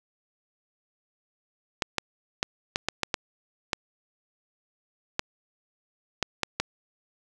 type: clicks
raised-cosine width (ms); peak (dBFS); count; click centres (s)
0.2; -7; 12; 1.822 / 1.983 / 2.429 / 2.759 / 2.886 / 3.033 / 3.142 / 3.732 / 5.194 / 6.227 / 6.433 / 6.6
effects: none